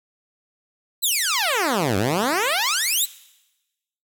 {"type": "exponential two-way sweep", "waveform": "10% pulse", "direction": "down then up", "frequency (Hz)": [4186, 91.5, 4186], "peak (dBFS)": -11, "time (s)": [1.02, 3.06], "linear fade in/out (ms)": 20, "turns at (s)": 1.97, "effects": ["noise-tail reverb RT60 1.0 s tail -19 dB re dry"]}